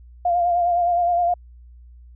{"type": "tone with vibrato", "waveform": "sine", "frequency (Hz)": 698.5, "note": "F5", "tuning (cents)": 0, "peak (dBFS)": -16, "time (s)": [0.25, 1.34], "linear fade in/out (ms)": 5, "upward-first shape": "sine", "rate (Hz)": 9.7, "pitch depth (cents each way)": 37, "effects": ["added 60 Hz sine -42 dBFS peak until 2.15 s"]}